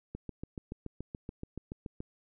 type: click train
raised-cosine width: 3 ms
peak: -26 dBFS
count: 14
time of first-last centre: 0.15-2.004 s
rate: 7.01 Hz
effects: none